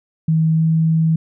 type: tone with pitch glide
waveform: sine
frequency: 160 to 161.21 Hz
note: D#3 to E3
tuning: +49 to -38 cents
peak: -12 dBFS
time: 0.28-1.16 s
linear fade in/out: 5 ms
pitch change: +13 cents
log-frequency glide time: 0.55-0.62 s
effects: none